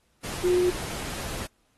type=tone in noise; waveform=sine; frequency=359.6 Hz; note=F#4; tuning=49 cents flat; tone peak=-19 dBFS; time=0.43-0.71 s; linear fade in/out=20 ms; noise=pink; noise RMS=-35 dBFS; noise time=0.23-1.47 s; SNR=+13 dB; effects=pink hiss -69 dBFS RMS until 1.77 s + AAC 32 kbps